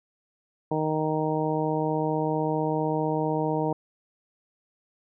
harmonic tone, 155.56 Hz, D#3, in tune, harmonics 1 / 2 / 3 / 4 / 5 / 6, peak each -30 / -29 / -29 / -32 / -33 / -32 dBFS, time 0.71-3.73 s, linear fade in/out 5 ms, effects none

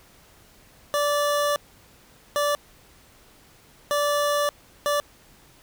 25% pulse tone bursts at uneven times, 582 Hz, D5, 16 cents flat, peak -17 dBFS, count 4, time 0.94-1.56 / 2.36-2.55 / 3.91-4.49 / 4.86-5 s, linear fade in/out 0 ms, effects pink hiss -54 dBFS RMS until 5.62 s

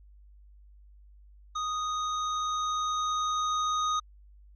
square tone with level ramp, 1244.5 Hz, D#6, in tune, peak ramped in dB -30 to -26 dBFS, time 1.55-4 s, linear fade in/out 10 ms, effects added 50 Hz sine -51 dBFS peak until 4.55 s + MP3 32 kbps

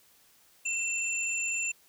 sine tone pair together, 2688 / 7176 Hz, E7 / A8, +33 / +33 cents, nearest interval octave + perfect fourth, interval 1700 cents, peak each -30 / -33 dBFS, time 0.65-1.72 s, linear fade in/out 10 ms, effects white hiss -62 dBFS RMS until 1.88 s

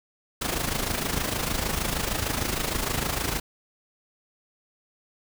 pink noise with amplitude modulation, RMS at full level -25 dBFS, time 0.41-3.4 s, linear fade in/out 10 ms, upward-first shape sine, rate 26.5 Hz, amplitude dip 65%, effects none

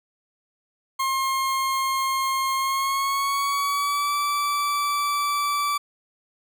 40% pulse tone with pitch glide, 1069 to 1159 Hz, C6 to D6, +37 to -23 cents, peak -21 dBFS, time 0.99-5.78 s, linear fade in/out 10 ms, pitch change +140 cents, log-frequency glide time 2.56-4.14 s, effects none

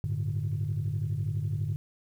sine chord, G suspended second, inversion none, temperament equal, 98 / 110 / 146.83 Hz, G2 / A2 / D3, 0 / 0 / 0 cents, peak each -31 dBFS, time 0.04-1.76 s, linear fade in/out 0 ms, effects tanh soft clip ceiling -22 dBFS + 10-bit

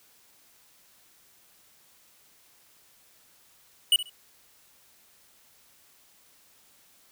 square tone with echo, 2942 Hz, F#7, 11 cents flat, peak -17 dBFS, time 3.92-3.96 s, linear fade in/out 2 ms, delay 68 ms, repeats 2, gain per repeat -14 dB, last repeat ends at 4.096 s, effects white hiss -60 dBFS RMS until 7.11 s

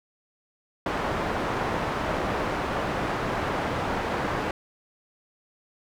white low-pass noise, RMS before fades -28 dBFS, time 0.86-4.51 s, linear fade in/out 2 ms, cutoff 1100 Hz, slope 12 dB/octave, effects none

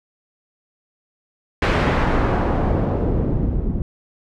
pink noise with low-pass filter sweep, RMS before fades -19 dBFS, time 1.62-3.82 s, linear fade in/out 2 ms, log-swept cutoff 2500 to 200 Hz, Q 0.83, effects none

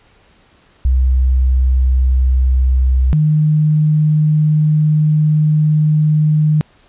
sine tone pair in turn, 64.3 / 152.93 Hz, C2 / D#3, -30 / -30 cents, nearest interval octave + minor third, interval 1500 cents, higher second, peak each -9 dBFS, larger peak neither, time 0.85-3.13 / 3.13-6.61 s, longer second, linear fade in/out 0 ms, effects pink hiss -51 dBFS RMS until 6.88 s + resampled to 8000 Hz

